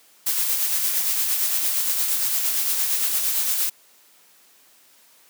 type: noise with tremolo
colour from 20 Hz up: blue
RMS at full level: -21 dBFS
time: 0.26-3.7 s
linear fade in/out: 10 ms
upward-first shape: sine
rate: 8.7 Hz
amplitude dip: 35%
effects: white hiss -55 dBFS RMS until 5.29 s + high-pass 200 Hz 12 dB/octave